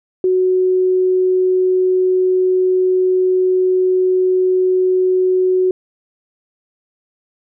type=tone; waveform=sine; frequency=370 Hz; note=F#4; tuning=in tune; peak=-11 dBFS; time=0.24-5.71 s; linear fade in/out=2 ms; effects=none